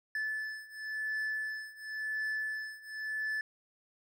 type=beating tone pair; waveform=triangle; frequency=1740 / 1740.94 Hz; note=A6 / A6; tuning=-20 / -19 cents; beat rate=0.94 Hz; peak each=-37 / -35 dBFS; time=0.15-3.41 s; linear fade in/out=2 ms; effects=none